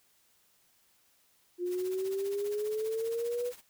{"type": "exponential sweep", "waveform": "sine", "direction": "up", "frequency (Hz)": [351.7, 493.9], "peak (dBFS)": -30, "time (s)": [1.58, 3.53], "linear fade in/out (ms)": 50}
{"type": "noise with tremolo", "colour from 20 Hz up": "white", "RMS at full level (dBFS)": -47, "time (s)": [1.65, 3.62], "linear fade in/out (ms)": 50, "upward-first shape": "sine", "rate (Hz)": 15, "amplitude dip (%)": 75}
{"effects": ["white hiss -68 dBFS RMS until 3.69 s"]}